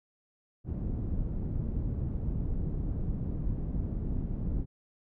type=low-pass noise; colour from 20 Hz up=pink; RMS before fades=-32 dBFS; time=0.64-4.66 s; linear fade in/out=50 ms; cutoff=200 Hz; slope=12 dB/octave; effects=none